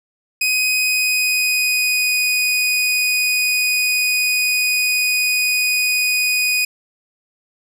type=tone with pitch glide; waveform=sawtooth; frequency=2507 to 2483 Hz; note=D#7 to D#7; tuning=+12 to -4 cents; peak=-12 dBFS; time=0.41-6.65 s; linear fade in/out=5 ms; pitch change=-16 cents; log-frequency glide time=0.75-2.2 s; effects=none